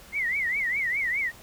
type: tone with vibrato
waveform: sine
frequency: 2058 Hz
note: C7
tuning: 29 cents flat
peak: -24 dBFS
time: 0.12-1.32 s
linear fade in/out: 50 ms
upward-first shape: triangle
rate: 4.9 Hz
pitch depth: 210 cents each way
effects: pink hiss -49 dBFS RMS until 1.42 s

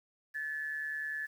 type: tone with amplitude modulation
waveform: sine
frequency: 1730 Hz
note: A6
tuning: 30 cents flat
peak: -32 dBFS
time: 0.34-1.27 s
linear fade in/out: 20 ms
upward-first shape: sine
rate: 150 Hz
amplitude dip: 55%
effects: 10-bit

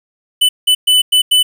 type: tone bursts at uneven times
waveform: square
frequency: 2996 Hz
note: F#7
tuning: 21 cents sharp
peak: -8 dBFS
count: 5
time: 0.41-0.49 / 0.67-0.75 / 0.87-1.02 / 1.12-1.22 / 1.31-1.43 s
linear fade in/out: 10 ms
effects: 7-bit

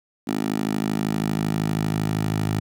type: tone with high-pass filter sweep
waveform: 10% pulse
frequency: 52.7 Hz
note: G#1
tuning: 26 cents sharp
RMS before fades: -24 dBFS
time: 0.27-2.6 s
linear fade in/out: 10 ms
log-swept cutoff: 250 to 110 Hz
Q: 2.1
effects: none

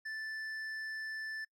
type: tone with hard clipping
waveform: sine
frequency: 1758 Hz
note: A6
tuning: 2 cents flat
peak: -40 dBFS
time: 0.05-1.45 s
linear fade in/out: 10 ms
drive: 6 dB
effects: noise-tail reverb RT60 0.1 s tail -24 dB re dry

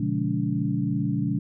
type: tone cluster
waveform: sine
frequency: 121.4 / 144.2 / 176.2 / 208.7 / 286.4 Hz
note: B2 / D3 / F3 / G#3 / D4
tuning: -29 / -31 / +16 / +9 / -43 cents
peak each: -29 dBFS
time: 0-1.39 s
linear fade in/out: 5 ms
effects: none

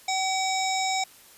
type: harmonic tone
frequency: 761 Hz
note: F#5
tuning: 48 cents sharp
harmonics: 1 / 3 / 5 / 7 / 9 / 10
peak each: -26 / -31 / -33 / -34 / -36 / -36 dBFS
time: 0.08-1.04 s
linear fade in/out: 5 ms
effects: white hiss -52 dBFS RMS until 1.37 s + resampled to 32000 Hz

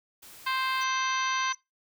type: noise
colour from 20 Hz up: white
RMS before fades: -49 dBFS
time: 0.22-0.84 s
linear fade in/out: 10 ms
type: harmonic tone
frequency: 523.3 Hz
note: C5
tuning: in tune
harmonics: 2 / 3 / 4 / 5 / 6 / 7 / 8 / 9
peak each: -29 / -33 / -35 / -37 / -39 / -40 / -41 / -42 dBFS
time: 0.46-1.53 s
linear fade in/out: 10 ms
type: tone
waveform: sine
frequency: 5990 Hz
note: F#8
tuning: 20 cents sharp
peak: -36 dBFS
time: 0.81-1.55 s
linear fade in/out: 5 ms
effects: noise-tail reverb RT60 0.2 s tail -21 dB re dry

